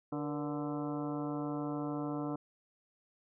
harmonic tone with a mistuned harmonic, 146.83 Hz, D3, in tune, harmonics 1 / 2 / 3 / 4 / 5 / 6 / 7 / 8 / 9, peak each -42 / -36 / -44 / -46 / -46 / -52 / -48 / -53 / -50 dBFS, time 0.12-2.36 s, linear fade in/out 5 ms, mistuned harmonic 3, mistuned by +100 cents, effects none

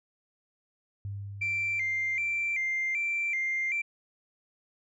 sine tone with exponential decay, 100 Hz, G2, 35 cents sharp, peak -32 dBFS, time 1.05-3.12 s, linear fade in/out 0 ms, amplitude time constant 450 ms
sine tone with vibrato, 2221 Hz, C#7, 3 cents sharp, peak -26 dBFS, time 1.41-3.82 s, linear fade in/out 10 ms, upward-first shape square, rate 1.3 Hz, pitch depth 97 cents each way
effects tanh soft clip ceiling -23 dBFS

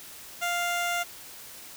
15% pulse tone, 698.5 Hz, F5, in tune, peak -20 dBFS, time 0.41-1.04 s, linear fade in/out 20 ms, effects white hiss -45 dBFS RMS until 1.76 s

